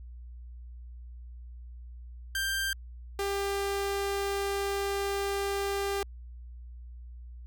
sawtooth tone pair in turn, 1579 / 397.7 Hz, G6 / G4, +12 / +25 cents, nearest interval 2 octaves, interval 2387 cents, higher first, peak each -25 dBFS, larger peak neither, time 2.35-2.73 / 3.19-6.03 s, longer second, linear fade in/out 2 ms, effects added 60 Hz sine -42 dBFS peak until 7.46 s

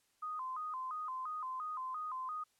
sine tone with vibrato, 1133 Hz, C#6, 37 cents sharp, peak -38 dBFS, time 0.22-2.44 s, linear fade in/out 10 ms, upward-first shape square, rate 2.9 Hz, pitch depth 160 cents each way, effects white hiss -75 dBFS RMS until 2.59 s + low-pass 11000 Hz 12 dB/octave

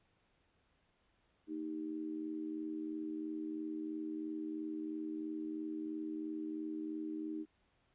sine tone with amplitude modulation, 310.6 Hz, D#4, 3 cents flat, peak -35 dBFS, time 1.47-7.46 s, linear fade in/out 50 ms, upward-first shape sine, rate 83 Hz, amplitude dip 75%, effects pink hiss -75 dBFS RMS until 7.94 s + resampled to 8000 Hz

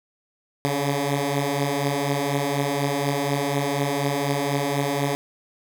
10% pulse beating tone pair, 138.59 / 142.69 Hz, C#3 / D3, 0 / -50 cents, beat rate 4.1 Hz, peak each -19 / -15 dBFS, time 0.65-5.15 s, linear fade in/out 0 ms, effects none

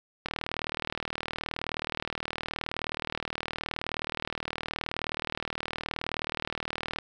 click train, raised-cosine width 0.3 ms, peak -15 dBFS, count 264, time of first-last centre 0.26-6.986 s, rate 39.1 Hz, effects none

